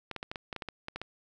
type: clicks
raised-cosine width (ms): 0.3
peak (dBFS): -21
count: 12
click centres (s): 0.113 / 0.163 / 0.229 / 0.315 / 0.358 / 0.528 / 0.563 / 0.622 / 0.687 / 0.884 / 0.96 / 1.016
effects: none